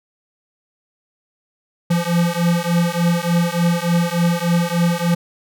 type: beating tone pair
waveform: square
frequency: 170.1 / 173.5 Hz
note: F3 / F3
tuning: -45 / -11 cents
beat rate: 3.4 Hz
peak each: -19 dBFS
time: 1.9-5.15 s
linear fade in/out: 10 ms
effects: none